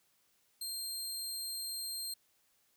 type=tone; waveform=20% pulse; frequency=4186 Hz; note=C8; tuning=in tune; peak=-32 dBFS; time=0.61-2.14 s; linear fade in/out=5 ms; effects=white hiss -73 dBFS RMS until 2.76 s